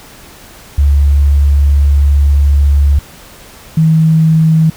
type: tone pair in turn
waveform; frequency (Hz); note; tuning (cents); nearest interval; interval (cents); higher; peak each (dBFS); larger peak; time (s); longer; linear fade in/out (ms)
sine; 71.1 / 159.61; C#2 / D#3; +45 / +44; octave + major second; 1399; second; -5; neither; 0.78-2.99 / 3.77-4.7; first; 5
effects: pink hiss -36 dBFS RMS until 4.76 s